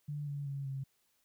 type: tone with pitch steps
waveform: sine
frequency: 146.83 / 142.9 / 139.07 / 135.35 Hz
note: D3 / D3 / C#3 / C#3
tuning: 0 / -47 / +6 / -41 cents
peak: -36 dBFS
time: 0.08-0.84 s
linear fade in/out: 10 ms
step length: 190 ms
effects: white hiss -75 dBFS RMS until 1.24 s